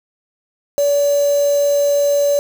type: tone with quantisation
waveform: sine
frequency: 573 Hz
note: D5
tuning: 43 cents flat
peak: -12 dBFS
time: 0.78-2.39 s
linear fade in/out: 0 ms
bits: 4
effects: none